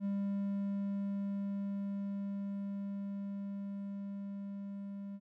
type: tone with level ramp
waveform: triangle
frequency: 199.2 Hz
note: G3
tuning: 28 cents sharp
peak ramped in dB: -30 to -39 dBFS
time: 0-5.2 s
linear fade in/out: 50 ms
effects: none